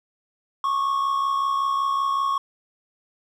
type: tone pair together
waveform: triangle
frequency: 1098.7 / 1164 Hz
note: C#6 / D6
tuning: -16 / -16 cents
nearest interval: minor second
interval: 100 cents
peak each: -19 / -28 dBFS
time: 0.64-2.38 s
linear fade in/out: 2 ms
effects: none